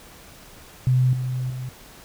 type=tone with level steps; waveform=sine; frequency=127.5 Hz; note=C3; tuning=44 cents flat; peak=-15 / -23 / -28 dBFS; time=0.87-1.69 s; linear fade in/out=0 ms; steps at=1.13 / 1.5 s; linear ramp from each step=2 ms; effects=pink hiss -46 dBFS RMS until 2.04 s